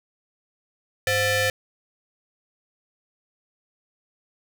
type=ring-modulated tone; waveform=sawtooth; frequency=620 Hz; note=D#5; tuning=6 cents flat; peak=-13 dBFS; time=1.07-1.5 s; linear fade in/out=2 ms; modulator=1140 Hz; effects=none